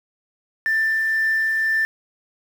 sine tone with tremolo, 1777 Hz, A6, 17 cents sharp, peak -15 dBFS, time 0.66-1.85 s, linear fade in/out 0 ms, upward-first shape triangle, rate 2 Hz, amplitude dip 25%, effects tanh soft clip ceiling -14 dBFS + 7-bit

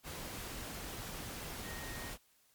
sine tone in noise, 1864.7 Hz, A#6, in tune, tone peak -49 dBFS, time 1.62-2.13 s, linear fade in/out 50 ms, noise pink, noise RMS -44 dBFS, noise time 0.03-2.18 s, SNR -8 dB, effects white hiss -70 dBFS RMS until 2.54 s + MP3 96 kbps

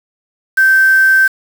sine tone with quantisation, 1555 Hz, G6, 14 cents flat, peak -6 dBFS, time 0.57-1.28 s, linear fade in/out 10 ms, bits 4, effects none

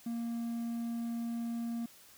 triangle tone, 233.1 Hz, A#3, in tune, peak -32 dBFS, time 0.06-1.86 s, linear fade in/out 5 ms, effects white hiss -58 dBFS RMS until 2.17 s

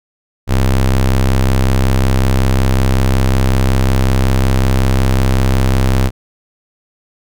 square ring-modulated tone, 65.41 Hz, C2, in tune, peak -7 dBFS, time 0.47-6.11 s, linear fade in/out 50 ms, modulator 32.7 Hz, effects none

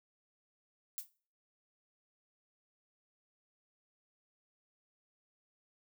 violet noise with exponential decay, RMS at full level -36 dBFS, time 0.98-1.09 s, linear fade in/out 0 ms, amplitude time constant 23 ms, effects noise-tail reverb RT60 0.4 s tail -19 dB re dry

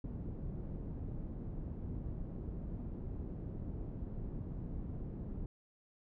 pink low-pass noise, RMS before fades -42 dBFS, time 0.04-5.46 s, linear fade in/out 2 ms, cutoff 270 Hz, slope 12 dB/octave, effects none

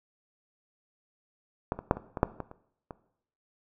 clicks, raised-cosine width 1 ms, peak -13 / -22 / -7 / -23 / -19 / -6 / -20 / -30 / -25 dBFS, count 9, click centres 1.721 / 1.79 / 1.911 / 1.97 / 2.172 / 2.231 / 2.403 / 2.514 / 2.908 s, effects noise-tail reverb RT60 0.7 s tail -17 dB re dry

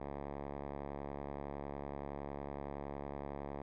5% pulse tone with low-pass filter, 70.8 Hz, C#2, 37 cents sharp, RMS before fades -44 dBFS, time 0-3.62 s, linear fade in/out 5 ms, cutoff 1200 Hz, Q 0.94, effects none

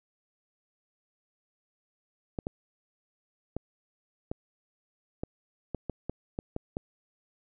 clicks, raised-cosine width 2 ms, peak -19 dBFS, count 11, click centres 2.388 / 2.469 / 3.566 / 4.315 / 5.235 / 5.747 / 5.897 / 6.096 / 6.389 / 6.564 / 6.769 s, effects none

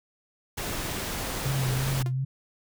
pink noise, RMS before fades -32 dBFS, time 0.57-2.03 s, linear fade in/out 10 ms
sine tone with vibrato, 131.4 Hz, C3, 8 cents sharp, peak -25 dBFS, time 1.45-2.25 s, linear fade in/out 10 ms, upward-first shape sine, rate 2.8 Hz, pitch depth 51 cents each way
sawtooth tone with exponential decay, 349.2 Hz, F4, in tune, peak -29 dBFS, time 2.06-2.14 s, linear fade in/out 1 ms, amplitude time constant 16 ms
effects none

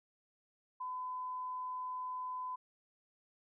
sine tone, 1010 Hz, B5, 39 cents sharp, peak -38 dBFS, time 0.8-2.56 s, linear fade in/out 10 ms, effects none

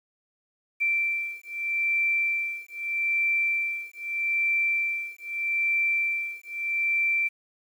sine beating tone pair, 2345 / 2345.8 Hz, D7 / D7, -3 / -3 cents, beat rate 0.8 Hz, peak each -27 dBFS, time 0.8-7.29 s, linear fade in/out 20 ms, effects 9-bit

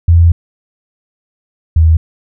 sine tone pair in turn, 84.5 / 80.48 Hz, E2 / E2, +43 / -41 cents, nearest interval minor second, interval 84 cents, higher first, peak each -3 / -4 dBFS, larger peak first, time 0.08-0.32 / 1.76-1.97 s, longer first, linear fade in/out 5 ms, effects none

